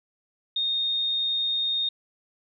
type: tone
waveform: sine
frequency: 3689 Hz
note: A#7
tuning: 19 cents flat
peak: -23 dBFS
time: 0.56-1.89 s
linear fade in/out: 5 ms
effects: none